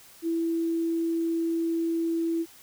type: tone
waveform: sine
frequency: 331.4 Hz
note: E4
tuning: 9 cents sharp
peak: -24 dBFS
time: 0.22-2.46 s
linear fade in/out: 50 ms
effects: white hiss -52 dBFS RMS until 2.62 s